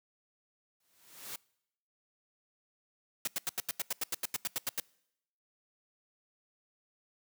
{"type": "noise with exponential growth", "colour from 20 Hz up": "white", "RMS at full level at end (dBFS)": -39, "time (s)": [0.8, 1.36], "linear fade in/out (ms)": 5, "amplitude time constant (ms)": 120}
{"type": "noise bursts", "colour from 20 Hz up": "white", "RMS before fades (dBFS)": -33, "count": 15, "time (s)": [3.25, 4.8], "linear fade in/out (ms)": 2, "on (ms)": 24, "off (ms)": 85}
{"effects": ["noise-tail reverb RT60 0.8 s tail -25 dB re dry", "high-pass 100 Hz 12 dB/octave"]}